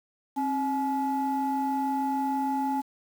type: tone pair together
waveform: sine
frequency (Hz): 268.2 / 851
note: C4 / G#5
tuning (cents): +43 / +42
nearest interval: octave + minor sixth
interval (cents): 1999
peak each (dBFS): -27 / -26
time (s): 0.36-2.82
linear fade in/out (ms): 20
effects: tanh soft clip ceiling -20 dBFS + 8-bit